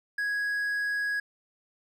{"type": "tone", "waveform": "triangle", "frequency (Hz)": 1661.2, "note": "G#6", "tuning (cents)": 0, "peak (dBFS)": -25, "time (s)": [0.18, 1.2], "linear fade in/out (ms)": 5, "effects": []}